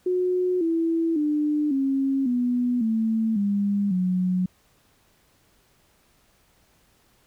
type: tone with pitch steps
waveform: sine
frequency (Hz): 363.8 / 329.8 / 298.9 / 271 / 245.6 / 222.7 / 201.8 / 182.95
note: F#4 / E4 / D4 / C#4 / B3 / A3 / G#3 / F#3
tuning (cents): -29 / +1 / +31 / -39 / -9 / +21 / -49 / -19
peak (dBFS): -20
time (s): 0.06-4.46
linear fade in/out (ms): 5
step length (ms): 550
effects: pink hiss -62 dBFS RMS until 7.26 s